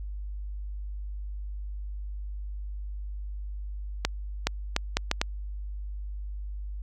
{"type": "accelerating click train", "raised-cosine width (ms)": 0.2, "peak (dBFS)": -6, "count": 6, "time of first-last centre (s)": [4.05, 5.215], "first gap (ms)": 420, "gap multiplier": 0.7, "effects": ["added 50 Hz sine -33 dBFS peak until 6.82 s"]}